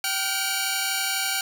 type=tone cluster; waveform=10% pulse; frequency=774 / 1423 / 2290 Hz; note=G5 / F6 / D7; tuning=-22 / +32 / -44 cents; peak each=-20 dBFS; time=0.04-1.41 s; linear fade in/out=2 ms; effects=none